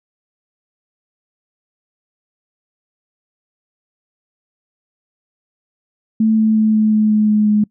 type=tone with pitch steps; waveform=sine; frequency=220 / 218.6 / 217.2 / 215.8 / 214.5 / 213.1 / 211.8 / 210.4 Hz; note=A3 / A3 / A3 / A3 / A3 / G#3 / G#3 / G#3; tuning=0 / -11 / -22 / -33 / -44 / +45 / +34 / +23 cents; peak=-10 dBFS; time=6.2-7.64 s; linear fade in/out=5 ms; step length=180 ms; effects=noise-tail reverb RT60 0.1 s tail -24 dB re dry